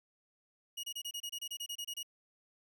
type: tone bursts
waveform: sawtooth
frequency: 2884 Hz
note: F#7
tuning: 45 cents flat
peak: -35 dBFS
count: 14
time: 0.77-2.031 s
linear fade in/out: 10 ms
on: 65 ms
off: 27 ms
effects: none